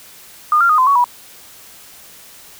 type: tone with pitch steps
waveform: sine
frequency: 1217 / 1384 / 1237 / 1027 / 1120 / 974 Hz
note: D#6 / F6 / D#6 / C6 / C#6 / B5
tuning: -39 / -16 / -10 / -33 / +18 / -24 cents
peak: -9 dBFS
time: 0.52-1.042 s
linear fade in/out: 2 ms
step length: 87 ms
effects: white hiss -41 dBFS RMS until 2.59 s